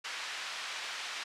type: band-pass noise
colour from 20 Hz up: pink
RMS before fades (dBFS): -40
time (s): 0.04-1.24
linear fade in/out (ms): 10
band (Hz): 1400 to 4900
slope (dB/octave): 12
effects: low-pass 10000 Hz 12 dB/octave